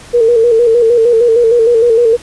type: tone with vibrato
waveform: sine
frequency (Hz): 464.6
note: A#4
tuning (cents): -6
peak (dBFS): -5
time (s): 0.13-2.17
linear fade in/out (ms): 20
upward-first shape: square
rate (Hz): 6.5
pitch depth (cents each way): 56
effects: pink hiss -35 dBFS RMS until 2.22 s + resampled to 24000 Hz